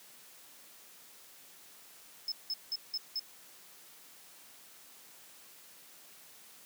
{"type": "tone bursts", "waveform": "triangle", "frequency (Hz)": 5210, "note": "E8", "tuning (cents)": -21, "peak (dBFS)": -31, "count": 5, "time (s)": [2.28, 3.195], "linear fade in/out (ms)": 2, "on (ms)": 39, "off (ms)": 180, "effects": ["white hiss -56 dBFS RMS until 6.65 s", "high-pass 150 Hz 12 dB/octave"]}